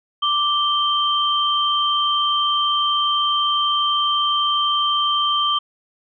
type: tone pair together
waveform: sine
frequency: 1174.7 / 3136 Hz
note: D6 / G7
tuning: 0 / 0 cents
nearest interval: octave + perfect fourth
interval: 1700 cents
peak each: -19 dBFS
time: 0.22-5.59 s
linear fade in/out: 10 ms
effects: none